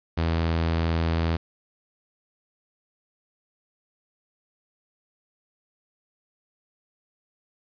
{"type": "tone", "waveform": "sawtooth", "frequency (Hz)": 82.41, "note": "E2", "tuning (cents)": 0, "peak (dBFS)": -18, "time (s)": [0.17, 1.37], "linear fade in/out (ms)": 10, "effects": ["resampled to 11025 Hz", "9-bit"]}